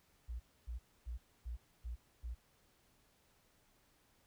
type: tone bursts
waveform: sine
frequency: 59.1 Hz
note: A#1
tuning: 24 cents sharp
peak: -40 dBFS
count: 6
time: 0.28-2.35 s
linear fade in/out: 20 ms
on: 120 ms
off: 270 ms
effects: pink hiss -72 dBFS RMS until 4.26 s